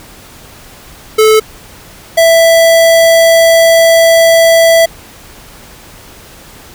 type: tone pair in turn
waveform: square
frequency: 434.8 / 661.3 Hz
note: A4 / E5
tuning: -21 / +5 cents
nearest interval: perfect fifth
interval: 726 cents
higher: second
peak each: -4 dBFS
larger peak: neither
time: 1.18-1.4 / 2.17-4.86 s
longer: second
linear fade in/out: 10 ms
effects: pink hiss -35 dBFS RMS until 6.74 s